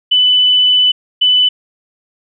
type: tone bursts at uneven times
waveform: sine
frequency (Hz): 2995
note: F#7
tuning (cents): +20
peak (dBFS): -7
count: 2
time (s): 0.11-0.92 / 1.21-1.49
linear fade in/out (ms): 10
effects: none